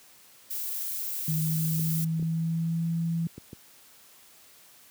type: noise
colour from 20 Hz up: violet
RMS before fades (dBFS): -33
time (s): 0.5-2.05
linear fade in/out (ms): 10
type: tone with pitch glide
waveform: sine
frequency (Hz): 158.1 to 166.34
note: D#3 to E3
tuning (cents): +28 to +16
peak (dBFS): -25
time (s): 1.28-3.27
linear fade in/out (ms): 2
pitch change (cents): +88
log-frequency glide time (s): 1.4-2.87
type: clicks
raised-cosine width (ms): 3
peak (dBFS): -27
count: 5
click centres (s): 1.796 / 2.196 / 2.226 / 3.38 / 3.531
effects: white hiss -55 dBFS RMS until 4.9 s + high-pass 80 Hz 12 dB/octave